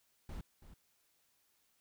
brown noise with echo, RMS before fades -44 dBFS, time 0.29-0.41 s, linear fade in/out 2 ms, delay 330 ms, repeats 1, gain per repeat -12 dB, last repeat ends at 0.74 s, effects white hiss -75 dBFS RMS until 1.8 s

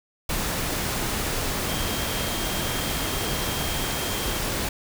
sine tone in noise, 3205 Hz, G7, 38 cents sharp, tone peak -36 dBFS, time 1.69-4.39 s, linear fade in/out 5 ms, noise pink, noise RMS -27 dBFS, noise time 0.29-4.69 s, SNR -12 dB, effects none

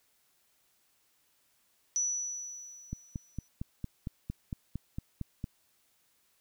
sine tone with exponential decay, 5920 Hz, F#8, in tune, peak -26 dBFS, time 1.96-3.48 s, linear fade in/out 0 ms, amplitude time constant 330 ms
click train, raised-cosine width 5 ms, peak -23 dBFS, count 12, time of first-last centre 2.93-5.441 s, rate 4.38 Hz
effects white hiss -71 dBFS RMS until 6.4 s

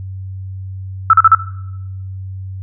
sine tone bursts, 1318.5 Hz, E6, in tune, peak -3 dBFS, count 4, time 1.1-1.349 s, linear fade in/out 2 ms, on 33 ms, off 39 ms, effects noise-tail reverb RT60 0.9 s tail -18 dB re dry + added 95 Hz sine -24 dBFS peak until 2.62 s

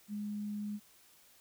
sine tone, 207.7 Hz, G#3, in tune, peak -36 dBFS, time 0.08-0.8 s, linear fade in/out 50 ms, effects white hiss -63 dBFS RMS until 1.4 s

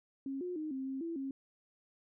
sine tone with pitch steps, 271.4 / 358.9 / 309.3 / 265.2 / 267.2 / 333.6 / 270.5 Hz, C#4 / F4 / D#4 / C4 / C4 / E4 / C#4, -36 / +47 / -10 / +23 / +36 / +21 / -42 cents, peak -36 dBFS, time 0.26-1.31 s, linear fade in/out 2 ms, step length 150 ms, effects none

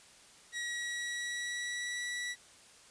sawtooth tone with pitch glide, 1912 to 1949.9 Hz, A#6 to B6, +43 to -23 cents, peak -32 dBFS, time 0.52-2.36 s, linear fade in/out 50 ms, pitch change +34 cents, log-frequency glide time 0.63-2.03 s, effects white hiss -58 dBFS RMS until 2.9 s + resampled to 22050 Hz

